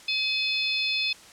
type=harmonic tone with a mistuned harmonic; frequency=850 Hz; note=G#5; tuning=40 cents sharp; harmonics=3 / 4 / 5 / 6; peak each=-27 / -29 / -31 / -33 dBFS; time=0.08-1.13 s; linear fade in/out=5 ms; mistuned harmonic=4; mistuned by=+49 cents; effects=white hiss -49 dBFS RMS until 1.32 s + low-pass 8000 Hz 12 dB/octave